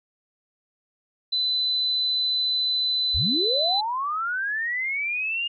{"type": "tone", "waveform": "sine", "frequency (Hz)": 4013, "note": "B7", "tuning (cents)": 27, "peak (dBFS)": -21, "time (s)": [1.32, 3.81], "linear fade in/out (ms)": 10}
{"type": "linear sweep", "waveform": "sine", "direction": "up", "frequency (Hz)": [43.22, 2849], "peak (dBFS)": -24, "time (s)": [3.14, 5.48], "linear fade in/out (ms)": 10}
{"effects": []}